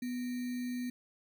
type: tone with sample-and-hold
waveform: sine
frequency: 246.9 Hz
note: B3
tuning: in tune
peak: -34 dBFS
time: 0.02-0.9 s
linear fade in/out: 5 ms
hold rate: 2100 Hz
effects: none